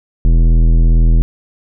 triangle tone with tanh clipping, 41.12 Hz, E1, 4 cents flat, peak -8 dBFS, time 0.25-1.22 s, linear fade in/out 0 ms, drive 18 dB, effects none

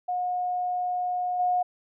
sine tone with level steps, 722 Hz, F#5, 43 cents flat, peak -25 / -21 dBFS, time 0.08-1.63 s, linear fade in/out 10 ms, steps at 1.39 s, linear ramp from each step 10 ms, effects none

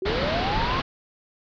sine linear sweep, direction up, 360.9 to 1092 Hz, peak -26 dBFS, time 0.02-0.8 s, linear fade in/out 2 ms
pink low-pass noise, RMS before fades -26 dBFS, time 0.05-0.82 s, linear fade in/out 10 ms, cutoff 4600 Hz, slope 48 dB/octave
effects none

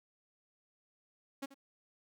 sawtooth tone with echo, 274.5 Hz, C#4, 17 cents flat, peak -34 dBFS, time 1.42-1.46 s, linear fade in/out 10 ms, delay 84 ms, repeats 1, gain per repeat -15 dB, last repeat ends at 1.544 s, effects none

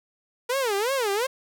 sawtooth tone with vibrato, 465.9 Hz, A#4, 1 cent flat, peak -19 dBFS, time 0.49-1.27 s, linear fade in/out 10 ms, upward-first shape sine, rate 2.8 Hz, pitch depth 290 cents each way, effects none

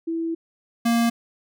sine / square tone pair in turn, 329.6 / 233.1 Hz, E4 / A#3, 0 / 0 cents, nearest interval tritone, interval 600 cents, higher first, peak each -23 / -18 dBFS, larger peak second, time 0.07-0.35 / 0.85-1.1 s, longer first, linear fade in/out 10 ms, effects none

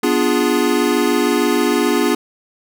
square chord, B diminished seventh, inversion none, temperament equal, 246.9 / 293.7 / 349.2 / 415.3 Hz, B3 / D4 / F4 / Ab4, 0 / 0 / 0 / 0 cents, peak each -20 dBFS, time 0.03-2.15 s, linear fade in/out 5 ms, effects none

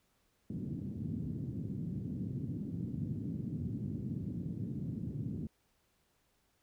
pink band-pass noise, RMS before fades -39 dBFS, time 0.5-5.47 s, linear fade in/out 2 ms, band 100 to 260 Hz, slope 24 dB/octave, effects pink hiss -75 dBFS RMS until 6.62 s

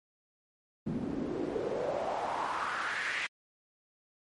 pink noise with band-pass filter sweep, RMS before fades -34 dBFS, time 0.86-3.27 s, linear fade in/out 10 ms, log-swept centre 210 to 2200 Hz, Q 3.5, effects MP3 48 kbps

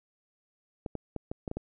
clicks, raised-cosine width 2 ms, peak -21 dBFS, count 7, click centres 0.862 / 0.953 / 1.163 / 1.315 / 1.478 / 1.514 / 1.57 s, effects none

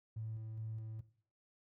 triangle tone with tremolo, 110.3 Hz, A2, 5 cents sharp, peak -36 dBFS, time 0.16-1.01 s, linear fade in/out 10 ms, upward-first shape square, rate 2.4 Hz, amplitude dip 35%, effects noise-tail reverb RT60 0.5 s tail -18 dB re dry + tanh soft clip ceiling -37 dBFS

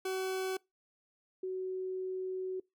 40% pulse / sine tone pair in turn, 377.5 / 373.6 Hz, F#4 / F#4, +35 / +17 cents, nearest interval unison, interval 18 cents, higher first, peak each -32 / -34 dBFS, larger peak first, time 0.05-0.57 / 1.43-2.6 s, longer second, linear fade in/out 5 ms, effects noise-tail reverb RT60 0.2 s tail -24 dB re dry

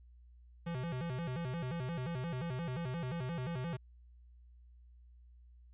square tone with vibrato, 146.8 Hz, D3, in tune, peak -37 dBFS, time 0.66-3.77 s, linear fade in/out 10 ms, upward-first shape square, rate 5.7 Hz, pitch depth 250 cents each way, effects added 60 Hz sine -56 dBFS peak until 5.73 s + resampled to 8000 Hz

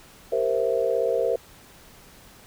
sine chord, C dominant seventh, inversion second, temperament equal, 392 / 466.2 / 523.3 / 659.3 Hz, G4 / Bb4 / C5 / E5, 0 / 0 / 0 / 0 cents, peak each -30 / -24 / -25 / -28 dBFS, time 0.32-1.36 s, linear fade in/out 5 ms, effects pink hiss -50 dBFS RMS until 2.46 s

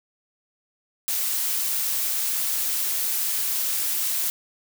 blue noise, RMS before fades -25 dBFS, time 1.08-4.3 s, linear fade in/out 0 ms, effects none

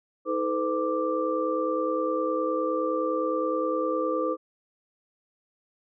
sine tone cluster, 318.4 / 437.3 / 507 / 1176 Hz, D#4 / A4 / B4 / D6, +40 / -11 / +45 / +2 cents, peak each -30 / -32 / -27 / -31 dBFS, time 0.25-4.37 s, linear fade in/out 50 ms, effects none

